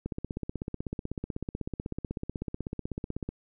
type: click train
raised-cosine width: 3 ms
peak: -20 dBFS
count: 53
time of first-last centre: 0.06-3.29 s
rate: 16.1 Hz
effects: none